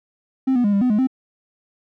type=tone with pitch steps; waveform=triangle; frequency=263.6 / 244.9 / 204.6 / 199.3 / 251.3 / 210 / 261 Hz; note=C4 / B3 / G#3 / G3 / B3 / G#3 / C4; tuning=+13 / -14 / -26 / +29 / +30 / +19 / -4 cents; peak=-12 dBFS; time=0.47-1.072 s; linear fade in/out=10 ms; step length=86 ms; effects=tanh soft clip ceiling -8 dBFS